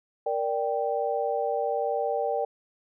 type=chord; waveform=sine; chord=G minor; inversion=first; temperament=equal; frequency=466.2 / 587.3 / 784 Hz; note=Bb4 / D5 / G5; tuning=0 / 0 / 0 cents; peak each=-29 dBFS; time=0.26-2.45 s; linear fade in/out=5 ms; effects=none